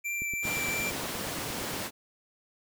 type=tone with vibrato; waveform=square; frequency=2349 Hz; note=D7; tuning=in tune; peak=-31 dBFS; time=0.04-0.91 s; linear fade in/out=20 ms; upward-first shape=triangle; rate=2.8 Hz; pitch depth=11 cents each way
type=click train; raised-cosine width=3 ms; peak=-29 dBFS; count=14; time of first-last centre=0.22-1.737 s; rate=8.57 Hz
type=high-pass noise; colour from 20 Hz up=pink; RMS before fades=-35 dBFS; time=0.42-1.91 s; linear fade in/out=50 ms; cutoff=130 Hz; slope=12 dB/octave
effects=none